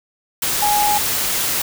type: tone in noise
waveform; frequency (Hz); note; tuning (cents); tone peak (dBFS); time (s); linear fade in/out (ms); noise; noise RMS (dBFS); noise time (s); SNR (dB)
sine; 830.6; G#5; 0; -15; 0.62-0.98; 5; white; -20; 0.42-1.62; +2
effects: none